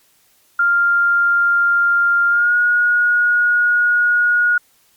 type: tone with pitch glide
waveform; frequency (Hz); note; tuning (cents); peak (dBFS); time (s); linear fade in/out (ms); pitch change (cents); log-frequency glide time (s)
sine; 1396.9 to 1444.5; F6 to F#6; 0 to -42; -11; 0.59-4.58; 5; +58; 2.29-2.55
effects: white hiss -56 dBFS RMS until 4.96 s + MP3 96 kbps